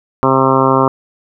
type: harmonic tone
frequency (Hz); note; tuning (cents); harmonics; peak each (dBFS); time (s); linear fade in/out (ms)
133; C3; +29; 1 / 2 / 3 / 4 / 5 / 6 / 7 / 8 / 9 / 10; -19 / -16 / -16 / -17 / -21 / -22 / -17 / -16 / -18 / -22; 0.23-0.88; 0
effects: none